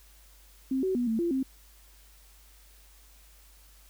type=tone with pitch steps; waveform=sine; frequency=264.3 / 377.3 / 243.8 / 223.7 / 342.4 / 264.6 Hz; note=C4 / F#4 / B3 / A3 / F4 / C4; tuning=+18 / +34 / -22 / +29 / -34 / +20 cents; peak=-25 dBFS; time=0.71-1.43 s; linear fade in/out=5 ms; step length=120 ms; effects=added 50 Hz sine -55 dBFS peak until 3.89 s + white hiss -59 dBFS RMS until 3.89 s